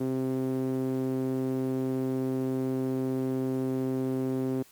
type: tone with band-pass filter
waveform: sawtooth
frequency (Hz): 130.81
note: C3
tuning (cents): 0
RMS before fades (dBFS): -29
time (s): 0-4.63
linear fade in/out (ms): 10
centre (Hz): 320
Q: 2.9
effects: white hiss -57 dBFS RMS until 4.71 s + MP3 96 kbps